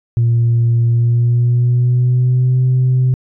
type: tone with pitch glide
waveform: sine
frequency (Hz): 117.3 to 127.92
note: A#2 to C3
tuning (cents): +11 to -39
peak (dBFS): -8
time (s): 0.17-3.14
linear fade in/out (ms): 0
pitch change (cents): +150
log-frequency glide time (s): 0.89-2.61
effects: tanh soft clip ceiling -7 dBFS